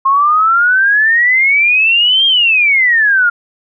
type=exponential two-way sweep; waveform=sine; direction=up then down; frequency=1067 to 3233 to 1392 Hz; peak=-7 dBFS; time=0.05-3.3 s; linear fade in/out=10 ms; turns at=2.26 s; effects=none